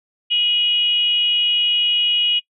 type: tone with frequency modulation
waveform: sine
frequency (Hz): 2900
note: F#7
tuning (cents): -35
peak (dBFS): -15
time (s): 0.3-2.4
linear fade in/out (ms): 20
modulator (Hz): 428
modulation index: 0.44
effects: noise-tail reverb RT60 0.1 s tail -21 dB re dry